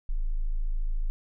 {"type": "tone", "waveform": "sine", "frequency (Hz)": 27.04, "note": "A0", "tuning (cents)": -29, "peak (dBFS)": -24, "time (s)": [0.09, 1.1], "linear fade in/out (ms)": 0, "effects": []}